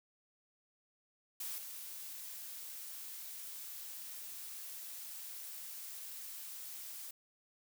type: noise with level steps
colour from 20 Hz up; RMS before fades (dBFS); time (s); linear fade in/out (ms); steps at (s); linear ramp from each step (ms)
blue; -42 / -47; 1.4-7.11; 5; 1.58; 2
effects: none